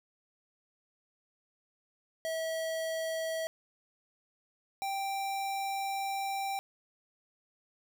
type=tone pair in turn; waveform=square; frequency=647 / 784.4 Hz; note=E5 / G5; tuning=-32 / +1 cents; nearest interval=minor third; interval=333 cents; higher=second; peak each=-33 / -33 dBFS; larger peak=neither; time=2.25-3.47 / 4.82-6.59 s; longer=second; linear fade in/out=0 ms; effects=none